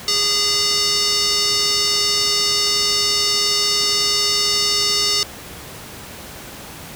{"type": "tone with band-pass filter", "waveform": "square", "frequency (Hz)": 409.6, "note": "G#4", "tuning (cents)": -24, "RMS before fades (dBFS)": -18, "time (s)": [0.08, 5.23], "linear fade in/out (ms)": 0, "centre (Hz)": 5100, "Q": 3.5, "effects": ["pink hiss -35 dBFS RMS until 6.95 s", "high-pass 60 Hz 12 dB/octave"]}